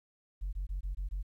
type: tone bursts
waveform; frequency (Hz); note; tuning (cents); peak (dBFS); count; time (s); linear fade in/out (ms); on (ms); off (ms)
sine; 46.25; F#1; 0; -31; 6; 0.41-1.23; 20; 120; 20
effects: tanh soft clip ceiling -30 dBFS + 12-bit